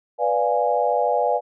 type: chord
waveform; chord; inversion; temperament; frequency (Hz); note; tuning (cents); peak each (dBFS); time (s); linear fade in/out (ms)
sine; B diminished seventh; none; equal; 493.9 / 587.3 / 698.5 / 830.6; B4 / D5 / F5 / Ab5; 0 / 0 / 0 / 0; -23; 0.18-1.41; 50
effects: none